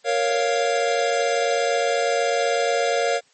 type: chord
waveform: square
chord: Bb minor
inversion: none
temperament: equal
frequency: 466.2 / 554.4 / 698.5 Hz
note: Bb4 / Db5 / F5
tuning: 0 / 0 / 0 cents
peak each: -24 dBFS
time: 0.04-3.21 s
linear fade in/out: 50 ms
effects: white hiss -59 dBFS RMS until 3.33 s + MP3 32 kbps